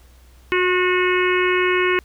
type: harmonic tone with a mistuned harmonic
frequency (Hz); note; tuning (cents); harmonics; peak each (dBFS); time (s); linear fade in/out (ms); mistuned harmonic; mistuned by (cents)
364.4; F#4; -26; 1 / 3 / 4 / 5 / 6 / 7 / 8; -18 / -24 / -26 / -25 / -24 / -26 / -31; 0.52-1.99; 0; 3; -20
effects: added 62 Hz sine -46 dBFS peak until 2.04 s + pink hiss -55 dBFS RMS until 2.04 s